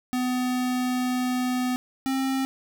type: tone pair in turn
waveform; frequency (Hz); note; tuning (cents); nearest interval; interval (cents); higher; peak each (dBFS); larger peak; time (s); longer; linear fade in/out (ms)
square; 251.3 / 266.2; B3 / C4; +30 / +30; minor second; 100; second; -24; neither; 0.13-1.76 / 2.06-2.45; first; 0
effects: none